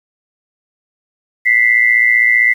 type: tone pair together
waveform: sine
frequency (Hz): 1975.5 / 2091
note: B6 / C7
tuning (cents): 0 / -2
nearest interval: minor second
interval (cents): 98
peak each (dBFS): -10 / -12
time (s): 1.45-2.54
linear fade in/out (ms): 20
effects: 7-bit